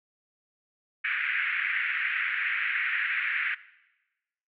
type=band-pass noise; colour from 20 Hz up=white; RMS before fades=-29 dBFS; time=1.04-3.55 s; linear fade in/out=10 ms; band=1500 to 2400 Hz; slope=48 dB/octave; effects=noise-tail reverb RT60 1.0 s tail -18 dB re dry